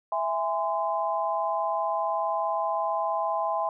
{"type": "chord", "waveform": "sine", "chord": "E augmented", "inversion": "none", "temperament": "just", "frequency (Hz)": [659.3, 824.1, 1030.1], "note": ["E5", "G#5", "B#5"], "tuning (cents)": [0, -14, -27], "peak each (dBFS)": -29, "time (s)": [0.12, 3.69], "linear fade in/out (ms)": 2, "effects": []}